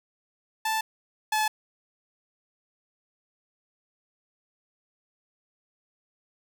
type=tone pair in turn; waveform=sawtooth; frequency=880 / 861.4 Hz; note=A5 / A5; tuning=0 / -37 cents; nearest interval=unison; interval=37 cents; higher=first; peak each=-21 / -19 dBFS; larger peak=second; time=0.65-0.81 / 1.32-1.48 s; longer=neither; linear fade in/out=5 ms; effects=none